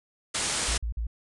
white low-pass noise, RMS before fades -29 dBFS, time 0.34-0.78 s, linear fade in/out 10 ms, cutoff 9800 Hz, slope 96 dB/octave
sine tone bursts, 56.6 Hz, A1, 50 cents sharp, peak -27 dBFS, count 3, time 0.68-1.069 s, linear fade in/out 5 ms, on 99 ms, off 46 ms
effects none

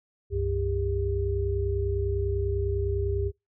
sine tone cluster, 65.6 / 95.6 / 399.8 Hz, C2 / G2 / G4, +5 / -43 / +34 cents, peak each -29 dBFS, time 0.3-3.32 s, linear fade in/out 50 ms, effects noise-tail reverb RT60 0.2 s tail -24 dB re dry

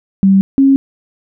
sine tone pair in turn, 193.8 / 272.1 Hz, G3 / C#4, -20 / -32 cents, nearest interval tritone, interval 588 cents, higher second, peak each -5 dBFS, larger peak neither, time 0.23-0.41 / 0.58-0.76 s, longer neither, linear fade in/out 0 ms, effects none

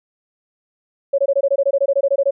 sine tone bursts, 554.4 Hz, C#5, in tune, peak -12 dBFS, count 16, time 1.13-2.309 s, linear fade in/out 10 ms, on 54 ms, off 21 ms, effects none

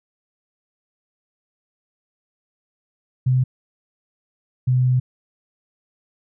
sine tone pair in turn, 128.2 / 126.87 Hz, C3 / B2, -35 / +47 cents, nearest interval unison, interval 18 cents, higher first, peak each -14 dBFS, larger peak neither, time 3.26-3.44 / 4.67-5 s, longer second, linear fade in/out 10 ms, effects none

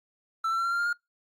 triangle tone with pitch steps, 1329 / 1343.7 / 1358.5 / 1373.5 / 1388.6 / 1404 / 1419.5 Hz, E6 / E6 / F6 / F6 / F6 / F6 / F6, +14 / +33 / -48 / -29 / -10 / +9 / +28 cents, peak -23 dBFS, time 0.44-0.93 s, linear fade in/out 5 ms, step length 70 ms, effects noise-tail reverb RT60 0.2 s tail -26 dB re dry + Opus 32 kbps

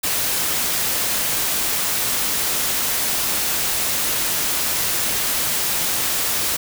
white noise, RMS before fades -21 dBFS, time 0.03-6.57 s, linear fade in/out 10 ms, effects none

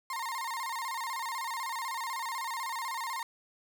35% pulse tone with vibrato, 987.8 Hz, B5, in tune, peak -32 dBFS, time 0.1-3.23 s, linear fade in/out 2 ms, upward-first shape square, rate 16 Hz, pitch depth 120 cents each way, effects none

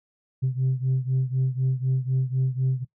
sine beating tone pair, 129.2 / 133.2 Hz, C3 / C3, -21 / +31 cents, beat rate 4 Hz, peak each -22 / -24 dBFS, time 0.42-2.85 s, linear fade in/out 20 ms, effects noise-tail reverb RT60 0.1 s tail -19 dB re dry + tanh soft clip ceiling -17 dBFS

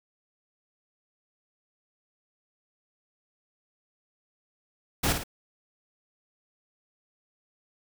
pink noise with echo, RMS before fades -25 dBFS, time 5.03-5.13 s, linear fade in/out 10 ms, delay 54 ms, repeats 2, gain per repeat -6 dB, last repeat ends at 5.238 s, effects none

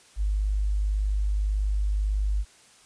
sine tone, 50.9 Hz, G#1, 34 cents flat, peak -22 dBFS, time 0.16-2.45 s, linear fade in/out 50 ms, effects white hiss -55 dBFS RMS until 2.85 s + resampled to 22050 Hz

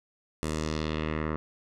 10% pulse tone with low-pass filter sweep, 77.78 Hz, D#2, in tune, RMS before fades -31 dBFS, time 0.43-1.36 s, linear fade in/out 0 ms, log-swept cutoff 10000 to 1400 Hz, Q 1.7, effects none

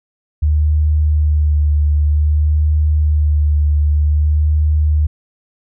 sine tone with vibrato, 75.2 Hz, D2, 42 cents sharp, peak -10 dBFS, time 0.42-5.07 s, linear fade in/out 10 ms, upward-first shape sine, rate 0.53 Hz, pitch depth 23 cents each way, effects none

